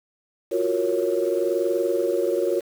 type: chord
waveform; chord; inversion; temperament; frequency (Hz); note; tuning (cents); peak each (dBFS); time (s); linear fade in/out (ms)
sine; Gb major seventh; third; equal; 349.2 / 370 / 466.2 / 554.4; F4 / Gb4 / Bb4 / Db5; 0 / 0 / 0 / 0; -25; 0.51-2.61; 20
effects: tanh soft clip ceiling -11 dBFS + 7-bit